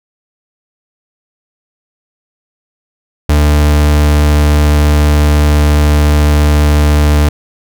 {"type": "tone", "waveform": "40% pulse", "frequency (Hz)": 74.2, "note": "D2", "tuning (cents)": 18, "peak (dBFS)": -5, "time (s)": [3.29, 7.29], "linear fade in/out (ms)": 5, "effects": []}